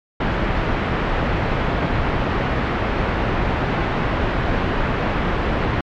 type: low-pass noise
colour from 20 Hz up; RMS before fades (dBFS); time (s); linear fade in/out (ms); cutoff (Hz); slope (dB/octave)
pink; -20; 0.2-5.81; 5; 2100; 12
effects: low-pass 4000 Hz 12 dB/octave + MP3 96 kbps